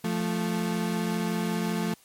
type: tone pair together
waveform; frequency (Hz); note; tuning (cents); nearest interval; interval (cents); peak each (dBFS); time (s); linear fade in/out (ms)
35% pulse; 174.07 / 219.4; F3 / A3; -5 / -5; major third; 400; -27; 0.04-1.94; 5
effects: white hiss -58 dBFS RMS until 2.04 s + MP3 64 kbps